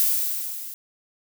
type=noise with level ramp; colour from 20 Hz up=violet; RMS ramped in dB=-19 to -37 dBFS; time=0-0.74 s; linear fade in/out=0 ms; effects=none